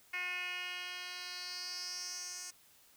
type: tone with band-pass filter sweep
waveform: 10% pulse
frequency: 360.1 Hz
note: F#4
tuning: 47 cents flat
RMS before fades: -42 dBFS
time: 0.13-2.51 s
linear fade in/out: 10 ms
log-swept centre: 2300 to 7000 Hz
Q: 4.2
effects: white hiss -64 dBFS RMS until 2.96 s